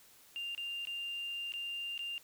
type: tone with dropouts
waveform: sine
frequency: 2794 Hz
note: F7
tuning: in tune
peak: -36 dBFS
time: 0.36-2.18 s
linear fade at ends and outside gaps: 0 ms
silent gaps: 0.549-0.578 / 0.852-0.872 / 1.521-1.538 / 1.978-1.992 s
effects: tanh soft clip ceiling -33 dBFS + white hiss -61 dBFS RMS until 2.23 s